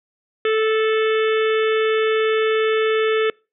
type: harmonic tone with a mistuned harmonic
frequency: 438.6 Hz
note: A4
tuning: 6 cents flat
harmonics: 1 / 3 / 4 / 5 / 6 / 7 / 8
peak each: -16 / -26 / -28 / -30 / -32 / -33 / -34 dBFS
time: 0.45-3.3 s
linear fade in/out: 2 ms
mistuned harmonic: 7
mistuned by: -23 cents
effects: noise-tail reverb RT60 0.3 s tail -26 dB re dry